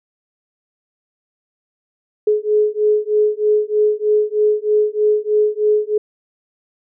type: beating tone pair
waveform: sine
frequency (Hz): 421.8 / 425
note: G#4 / G#4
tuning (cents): +27 / +40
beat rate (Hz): 3.2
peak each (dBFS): -16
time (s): 2.27-5.98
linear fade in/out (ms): 5
effects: none